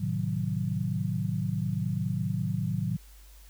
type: chord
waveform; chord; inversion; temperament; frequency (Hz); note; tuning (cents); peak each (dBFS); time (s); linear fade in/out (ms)
sine; A diminished seventh; none; equal; 110 / 130.81 / 155.56 / 185; A2 / C3 / Eb3 / Gb3; 0 / 0 / 0 / 0; -32 / -34 / -32 / -32; 0-2.97; 10
effects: added 50 Hz sine -49 dBFS peak until 3.49 s + white hiss -58 dBFS RMS until 3.49 s